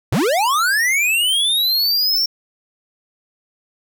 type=linear sweep; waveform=square; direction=up; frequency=82.7 to 5520 Hz; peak=-15 dBFS; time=0.12-2.26 s; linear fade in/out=5 ms; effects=none

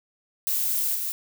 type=noise with level steps; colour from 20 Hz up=violet; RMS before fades=-25 / -29 dBFS; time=0.47-1.12 s; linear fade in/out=0 ms; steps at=0.94 s; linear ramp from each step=20 ms; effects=none

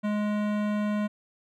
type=tone with hard clipping; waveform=sine; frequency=209.1 Hz; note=G#3; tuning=12 cents sharp; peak=-27 dBFS; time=0.03-1.08 s; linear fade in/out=20 ms; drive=18 dB; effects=none

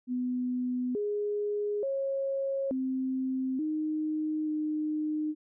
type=tone with pitch steps; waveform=sine; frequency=249.8 / 414.3 / 545 / 261.2 / 308.9 / 306 Hz; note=B3 / G#4 / C#5 / C4 / D#4 / D#4; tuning=+20 / -4 / -29 / -3 / -12 / -29 cents; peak=-28 dBFS; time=0.07-5.35 s; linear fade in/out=50 ms; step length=880 ms; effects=none

